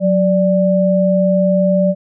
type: tone pair together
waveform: sine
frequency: 184.24 / 587.3 Hz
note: F#3 / D5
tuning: -7 / 0 cents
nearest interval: octave + minor sixth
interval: 2007 cents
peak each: -13 dBFS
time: 0-1.95 s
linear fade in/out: 50 ms
effects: none